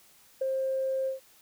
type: tone with ADSR envelope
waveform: sine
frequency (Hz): 530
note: C5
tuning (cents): +22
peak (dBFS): -23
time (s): 0.41-1.2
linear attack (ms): 8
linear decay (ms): 9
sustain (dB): -3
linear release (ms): 130
effects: tanh soft clip ceiling -20 dBFS + white hiss -59 dBFS RMS until 1.41 s